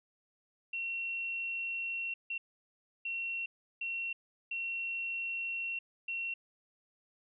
sine tone bursts at uneven times, 2726 Hz, F7, 43 cents flat, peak -34 dBFS, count 6, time 0.73-2.14 / 2.3-2.38 / 3.05-3.46 / 3.81-4.13 / 4.51-5.79 / 6.08-6.34 s, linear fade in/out 5 ms, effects none

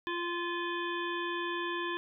harmonic tone with a mistuned harmonic, 346 Hz, F4, 16 cents flat, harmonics 1 / 3 / 5 / 7 / 9 / 10, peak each -36 / -37 / -38 / -45 / -46 / -45 dBFS, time 0.07-1.97 s, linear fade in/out 0 ms, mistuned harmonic 7, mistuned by +45 cents, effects none

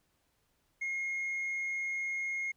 sine tone with tanh clipping, 2148 Hz, C7, 45 cents sharp, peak -33 dBFS, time 0.81-2.52 s, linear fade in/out 10 ms, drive 1 dB, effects pink hiss -75 dBFS RMS until 2.56 s

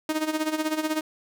sawtooth tone with tremolo, 311.1 Hz, D#4, in tune, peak -18 dBFS, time 0.09-1.01 s, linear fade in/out 2 ms, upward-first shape sine, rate 16 Hz, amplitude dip 75%, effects none

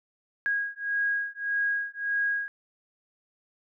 sine beating tone pair, 1641 / 1642.7 Hz, G#6 / G#6, -21 / -19 cents, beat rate 1.7 Hz, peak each -29 / -29 dBFS, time 0.46-2.48 s, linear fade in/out 0 ms, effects none

